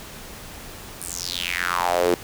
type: tone with high-pass filter sweep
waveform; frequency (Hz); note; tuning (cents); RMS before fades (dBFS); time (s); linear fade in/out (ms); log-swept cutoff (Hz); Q
sawtooth; 88.3; F2; +20; -24; 1.01-2.14; 0; 10000 to 360; 4.6
effects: pink hiss -39 dBFS RMS until 2.23 s